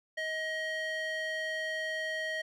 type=tone with band-pass filter; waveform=square; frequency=631 Hz; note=D#5; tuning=24 cents sharp; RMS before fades=-35 dBFS; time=0.17-2.42 s; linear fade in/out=10 ms; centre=2000 Hz; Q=1.6; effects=none